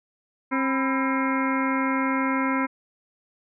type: harmonic tone with a mistuned harmonic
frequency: 267.4 Hz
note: C4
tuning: 38 cents sharp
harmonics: 1 / 2 / 3 / 4 / 5 / 6 / 7 / 8 / 9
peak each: -24 / -33 / -39 / -28 / -31 / -34 / -39 / -31 / -41 dBFS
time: 0.51-2.67 s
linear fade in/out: 20 ms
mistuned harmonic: 4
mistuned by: -120 cents
effects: none